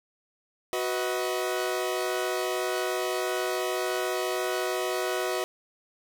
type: chord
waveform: sawtooth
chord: B major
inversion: second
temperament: equal with one note detuned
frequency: 370 / 493.9 / 633.9 Hz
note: F#4 / B4 / D#5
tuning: 0 / 0 / +32 cents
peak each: -26 / -29 / -28 dBFS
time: 0.73-5.44 s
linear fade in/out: 0 ms
effects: none